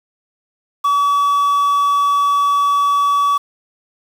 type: tone with quantisation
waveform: triangle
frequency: 1140 Hz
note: C#6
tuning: 48 cents sharp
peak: -10 dBFS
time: 0.84-3.38 s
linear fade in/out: 10 ms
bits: 6
effects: none